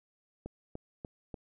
click train, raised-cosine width 2 ms, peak -27 dBFS, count 4, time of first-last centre 0.46-1.342 s, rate 3.4 Hz, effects none

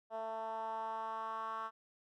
10% pulse tone with band-pass filter sweep, 222.5 Hz, A3, 20 cents sharp, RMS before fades -41 dBFS, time 0.1-1.71 s, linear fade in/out 50 ms, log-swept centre 720 to 1200 Hz, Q 3.9, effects none

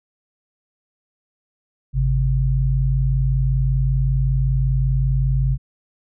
sine tone pair together, 52.62 / 132.6 Hz, G#1 / C3, +23 / +23 cents, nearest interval octave + major third, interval 1600 cents, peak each -18 dBFS, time 1.93-5.58 s, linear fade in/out 50 ms, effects none

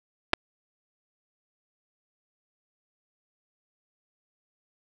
clicks, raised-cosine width 0.3 ms, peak -5 dBFS, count 2, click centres 0.333 / 0.336 s, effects 7-bit

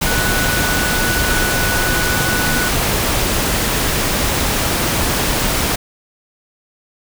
sine tone in noise, 1480 Hz, F#6, in tune, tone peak -20 dBFS, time 0.06-2.69 s, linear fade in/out 10 ms, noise pink, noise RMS -17 dBFS, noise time 0.01-5.76 s, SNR -6 dB, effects none

